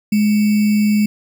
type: tone with sample-and-hold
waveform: sine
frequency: 210 Hz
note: G#3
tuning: 19 cents sharp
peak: -11 dBFS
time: 0.12-1.06 s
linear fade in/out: 5 ms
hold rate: 2450 Hz
effects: none